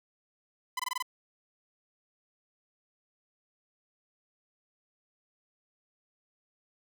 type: tone bursts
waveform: sawtooth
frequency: 1008 Hz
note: B5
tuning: 35 cents sharp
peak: -26 dBFS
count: 6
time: 0.77-1.025 s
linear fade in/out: 5 ms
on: 25 ms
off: 21 ms
effects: none